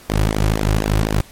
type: tone with flanger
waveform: sawtooth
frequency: 52.6 Hz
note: G#1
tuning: 23 cents sharp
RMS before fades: -17 dBFS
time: 0.09-1.21 s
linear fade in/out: 5 ms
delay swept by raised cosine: 0.69 to 4.59 ms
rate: 4 Hz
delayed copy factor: -0.8
effects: pink hiss -44 dBFS RMS until 1.31 s + MP3 64 kbps